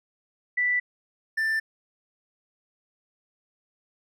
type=tone pair in turn; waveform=sine / triangle; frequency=1974 / 1776.3 Hz; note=B6 / A6; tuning=-1 / +16 cents; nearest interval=major second; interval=183 cents; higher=first; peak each=-21 dBFS; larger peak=neither; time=0.57-0.8 / 1.37-1.6 s; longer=neither; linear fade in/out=10 ms; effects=none